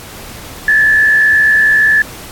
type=tone with frequency modulation; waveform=sine; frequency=1735 Hz; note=A6; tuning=25 cents flat; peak=-6 dBFS; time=0.68-2.02 s; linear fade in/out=2 ms; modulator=68.6 Hz; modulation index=0.62; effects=pink hiss -31 dBFS RMS until 2.31 s + AAC 64 kbps